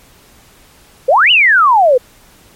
sine exponential two-way sweep, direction up then down, 476.9 to 3045 to 476.9 Hz, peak -5 dBFS, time 1.08-1.98 s, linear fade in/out 10 ms, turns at 1.31 s, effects pink hiss -45 dBFS RMS until 2.55 s + MP3 64 kbps

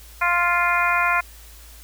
harmonic tone, 349.2 Hz, F4, in tune, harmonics 2 / 3 / 4 / 5 / 6 / 7, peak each -26 / -22 / -22 / -28 / -25 / -25 dBFS, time 0.21-1.21 s, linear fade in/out 10 ms, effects added 56 Hz sine -43 dBFS peak until 1.83 s + white hiss -47 dBFS RMS until 1.83 s

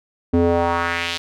square tone with band-pass filter sweep, 85.3 Hz, F2, 40 cents flat, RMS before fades -19 dBFS, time 0.33-1.18 s, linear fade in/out 10 ms, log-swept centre 300 to 3900 Hz, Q 1.9, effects none

